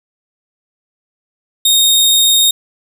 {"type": "tone", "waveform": "sawtooth", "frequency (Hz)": 3707, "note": "A#7", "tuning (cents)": -10, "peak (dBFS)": -5, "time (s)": [1.65, 2.51], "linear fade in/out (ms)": 5, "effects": []}